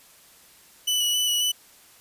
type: tone with vibrato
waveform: sawtooth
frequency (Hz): 2960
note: F#7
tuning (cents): 0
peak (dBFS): -18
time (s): 0.87-1.52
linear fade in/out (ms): 10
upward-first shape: square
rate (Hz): 3.7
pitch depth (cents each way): 14
effects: white hiss -53 dBFS RMS until 2 s + resampled to 32000 Hz